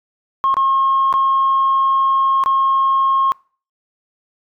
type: tone with dropouts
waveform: sine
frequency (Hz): 1078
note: C#6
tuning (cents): -49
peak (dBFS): -11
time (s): 0.44-3.32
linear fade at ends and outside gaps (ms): 0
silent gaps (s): 0.542-0.568 / 1.127-1.139 / 2.438-2.46
effects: noise-tail reverb RT60 0.4 s tail -25 dB re dry + tanh soft clip ceiling -8 dBFS